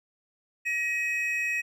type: tone pair together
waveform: triangle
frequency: 1900 / 2536 Hz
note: A#6 / D#7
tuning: +33 / +32 cents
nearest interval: perfect fourth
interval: 499 cents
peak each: -29 / -26 dBFS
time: 0.65-1.62 s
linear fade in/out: 20 ms
effects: none